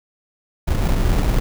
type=noise with sample-and-hold; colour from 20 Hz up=brown; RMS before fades=-17 dBFS; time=0.67-1.4 s; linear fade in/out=10 ms; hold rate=1575 Hz; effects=none